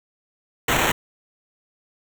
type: noise with sample-and-hold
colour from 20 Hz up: violet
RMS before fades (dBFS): -20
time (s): 0.68-0.92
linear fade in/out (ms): 5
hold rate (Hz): 4900
effects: none